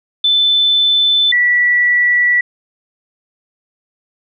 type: tone pair in turn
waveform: sine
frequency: 3520 / 1951.7 Hz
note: A7 / B6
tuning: 0 / -21 cents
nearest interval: minor seventh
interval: 1021 cents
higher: first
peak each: -9 dBFS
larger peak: neither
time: 0.24-1.32 / 1.32-2.41 s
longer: second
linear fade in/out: 5 ms
effects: none